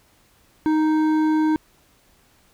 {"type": "tone with hard clipping", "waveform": "sine", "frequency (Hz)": 311.1, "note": "D#4", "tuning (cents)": 0, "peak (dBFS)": -18, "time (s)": [0.66, 1.56], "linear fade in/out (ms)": 0, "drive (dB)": 9, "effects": ["pink hiss -58 dBFS RMS until 2.53 s"]}